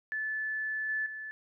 sine tone with level steps, 1740 Hz, A6, 20 cents flat, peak -31 / -29 / -38 dBFS, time 0.12-1.31 s, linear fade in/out 0 ms, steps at 0.89 / 1.06 s, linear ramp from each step 2 ms, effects none

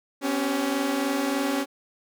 sawtooth tone cluster, 255.3 / 278.6 / 388.3 Hz, C4 / C#4 / G4, -42 / +9 / -16 cents, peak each -27 / -21 / -29 dBFS, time 0.21-1.66 s, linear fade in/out 50 ms, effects none

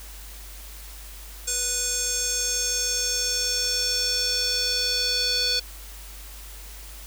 square tone with band-pass filter sweep, 493.3 Hz, B4, 2 cents flat, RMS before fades -25 dBFS, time 1.47-5.6 s, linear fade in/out 10 ms, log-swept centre 7400 to 4500 Hz, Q 4.3, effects added 50 Hz sine -40 dBFS peak until 7.06 s + white hiss -44 dBFS RMS until 7.06 s

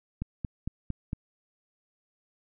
click train, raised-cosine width 5 ms, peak -19 dBFS, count 5, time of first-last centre 0.22-1.131 s, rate 4.39 Hz, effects none

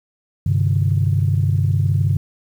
sine chord, G suspended fourth, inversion none, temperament equal with one note detuned, 98 / 130.81 / 150.18 Hz, G2 / C3 / D3, 0 / 0 / +39 cents, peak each -16 / -19 / -20 dBFS, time 0.46-2.17 s, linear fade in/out 5 ms, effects tanh soft clip ceiling -6 dBFS + 8-bit

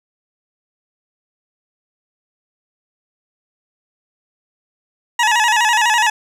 20% pulse tone with vibrato, 904 Hz, A5, 47 cents sharp, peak -7 dBFS, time 5.19-6.1 s, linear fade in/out 5 ms, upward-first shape square, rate 12 Hz, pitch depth 90 cents each way, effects low-pass 9000 Hz 12 dB/octave + 8-bit

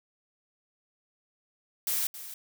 blue noise with echo, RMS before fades -29 dBFS, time 1.87-2.07 s, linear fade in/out 2 ms, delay 270 ms, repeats 1, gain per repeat -13 dB, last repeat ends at 2.34 s, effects none

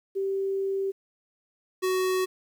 sine / square tone pair in turn, 389.4 / 372.4 Hz, G4 / F#4, -12 / +11 cents, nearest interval minor second, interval 77 cents, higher first, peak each -25 / -24 dBFS, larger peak second, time 0.15-0.92 / 1.82-2.26 s, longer first, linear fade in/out 20 ms, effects 10-bit

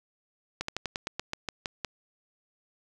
slowing click train, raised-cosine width 0.2 ms, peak -14 dBFS, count 11, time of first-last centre 0.61-1.847 s, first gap 74 ms, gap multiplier 1.11, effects none

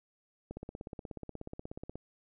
click train, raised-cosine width 2 ms, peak -28 dBFS, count 25, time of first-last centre 0.51-1.956 s, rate 16.6 Hz, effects none

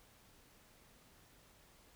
silence, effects pink hiss -65 dBFS RMS until 1.95 s

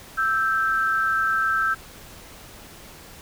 sine tone pair together, 1318.5 / 1566.4 Hz, E6 / G6, 0 / -2 cents, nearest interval minor third, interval 298 cents, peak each -22 dBFS, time 0.17-1.75 s, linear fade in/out 20 ms, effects pink hiss -44 dBFS RMS until 3.21 s

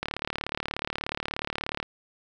click train, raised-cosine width 0.3 ms, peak -13 dBFS, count 67, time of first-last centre 0.03-1.828 s, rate 36.7 Hz, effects none

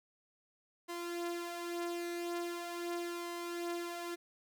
sawtooth tone with flanger, 345.3 Hz, F4, 20 cents flat, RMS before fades -40 dBFS, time 0.88-4.16 s, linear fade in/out 20 ms, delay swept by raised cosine 1.9 to 6.3 ms, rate 0.41 Hz, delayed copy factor +0.55, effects none

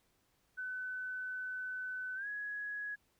sine tone with pitch glide, 1508 to 1673.2 Hz, F#6 to G#6, +32 to +12 cents, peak -38 dBFS, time 0.57-2.96 s, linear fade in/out 20 ms, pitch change +180 cents, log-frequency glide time 2.15-2.27 s, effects pink hiss -75 dBFS RMS until 3.19 s

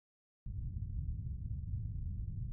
white low-pass noise, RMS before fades -40 dBFS, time 0.46-2.52 s, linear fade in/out 0 ms, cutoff 120 Hz, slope 24 dB/octave, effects none

